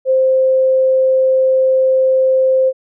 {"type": "tone", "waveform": "sine", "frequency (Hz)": 523.3, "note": "C5", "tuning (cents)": 0, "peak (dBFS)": -9, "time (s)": [0.05, 2.73], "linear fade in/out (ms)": 50, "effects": []}